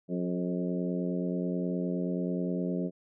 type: harmonic tone with a mistuned harmonic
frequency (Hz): 89.5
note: F2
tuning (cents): +43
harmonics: 2 / 3 / 4 / 5 / 6 / 7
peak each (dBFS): -31 / -35 / -37 / -39 / -41 / -42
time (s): 0.08-2.91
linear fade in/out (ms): 50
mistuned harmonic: 5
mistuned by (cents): -32
effects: none